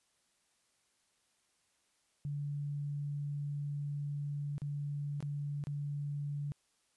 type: tone with dropouts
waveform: sine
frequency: 144.4 Hz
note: D3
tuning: 29 cents flat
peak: -35 dBFS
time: 2.25-6.52 s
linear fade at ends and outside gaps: 0 ms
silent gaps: 4.581-4.618 / 5.205-5.226 / 5.639-5.67 s
effects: white hiss -75 dBFS RMS until 6.96 s + resampled to 24000 Hz